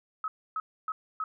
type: tone bursts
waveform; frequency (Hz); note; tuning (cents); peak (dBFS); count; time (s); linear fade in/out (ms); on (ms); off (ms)
sine; 1281; E6; -50; -29; 4; 0.24-1.24; 2; 40; 280
effects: none